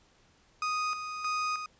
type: tone with tremolo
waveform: 35% pulse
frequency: 1244.5 Hz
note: D#6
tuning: in tune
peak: -27 dBFS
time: 0.62-1.66 s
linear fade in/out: 2 ms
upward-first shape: square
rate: 1.6 Hz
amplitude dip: 55%
effects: pink hiss -64 dBFS RMS until 1.79 s + resampled to 16000 Hz